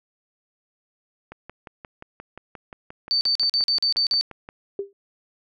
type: click train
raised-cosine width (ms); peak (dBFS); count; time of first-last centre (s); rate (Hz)
0.5; -23; 19; 1.32-4.489; 5.68
type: tone bursts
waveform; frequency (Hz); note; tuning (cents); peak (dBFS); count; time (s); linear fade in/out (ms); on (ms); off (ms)
sine; 4565; D8; -50; -18; 8; 3.11-4.211; 0; 100; 43
type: tone with exponential decay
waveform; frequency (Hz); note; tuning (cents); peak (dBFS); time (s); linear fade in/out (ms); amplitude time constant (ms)
sine; 397.9; G4; +26; -21; 4.79-4.93; 2; 29
effects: none